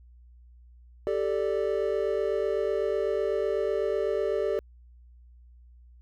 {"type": "chord", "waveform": "triangle", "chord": "G suspended second", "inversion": "none", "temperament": "equal", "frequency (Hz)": [392, 440, 587.3], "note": ["G4", "A4", "D5"], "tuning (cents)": [0, 0, 0], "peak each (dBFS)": [-27, -27, -28], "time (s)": [1.07, 4.59], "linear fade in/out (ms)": 0, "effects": ["added 60 Hz sine -50 dBFS peak until 6.01 s"]}